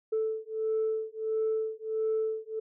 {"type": "beating tone pair", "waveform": "sine", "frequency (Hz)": [438.9, 440.4], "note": ["A4", "A4"], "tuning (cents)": [-4, 2], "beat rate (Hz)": 1.5, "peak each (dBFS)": -30, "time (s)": [0.12, 2.6], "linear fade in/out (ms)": 10, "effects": ["tanh soft clip ceiling -22 dBFS"]}